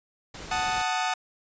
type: noise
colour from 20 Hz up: pink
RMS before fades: -40 dBFS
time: 0.34-0.82 s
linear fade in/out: 5 ms
type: chord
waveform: sawtooth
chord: D# diminished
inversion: first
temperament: equal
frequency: 740 / 880 / 1244.5 Hz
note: F#5 / A5 / D#6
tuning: 0 / 0 / 0 cents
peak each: -24 / -26 / -28 dBFS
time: 0.51-1.14 s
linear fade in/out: 5 ms
effects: resampled to 16000 Hz